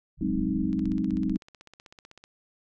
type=low-pass noise; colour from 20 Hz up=pink; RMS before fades=-38 dBFS; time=0.17-1.38 s; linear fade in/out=50 ms; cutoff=160 Hz; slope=96 dB/octave
type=chord; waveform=sine; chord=Ab dominant seventh; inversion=third; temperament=equal; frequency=185 / 207.7 / 261.6 / 311.1 Hz; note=Gb3 / Ab3 / C4 / Eb4; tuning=0 / 0 / 0 / 0 cents; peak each=-30 dBFS; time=0.21-1.37 s; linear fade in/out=5 ms
type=click train; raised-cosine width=0.2 ms; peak=-31 dBFS; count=25; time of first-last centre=0.73-2.239 s; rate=15.9 Hz
effects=none